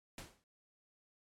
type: noise with exponential decay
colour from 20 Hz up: pink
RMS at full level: -44 dBFS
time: 0.18-0.44 s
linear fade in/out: 2 ms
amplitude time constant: 56 ms
effects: low-pass 11000 Hz 12 dB/octave + MP3 96 kbps